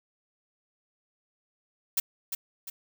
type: noise with echo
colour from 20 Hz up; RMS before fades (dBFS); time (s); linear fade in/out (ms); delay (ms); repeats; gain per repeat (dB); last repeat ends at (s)
blue; -25; 1.97-2; 5; 350; 2; -7; 2.7
effects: none